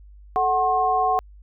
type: tone cluster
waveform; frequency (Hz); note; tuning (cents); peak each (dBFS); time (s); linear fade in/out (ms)
sine; 436.6 / 743 / 1072; A4 / F#5 / C6; -13 / +7 / +42; -28 / -19 / -23; 0.36-1.19; 0
effects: added 50 Hz sine -43 dBFS peak until 1.42 s